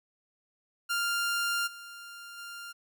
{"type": "tone with level steps", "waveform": "sawtooth", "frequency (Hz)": 1396.9, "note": "F6", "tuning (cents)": 0, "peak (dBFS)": [-24, -40, -37], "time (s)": [0.89, 2.73], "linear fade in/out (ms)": 20, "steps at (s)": [1.66, 2.37], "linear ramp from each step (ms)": 20, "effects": []}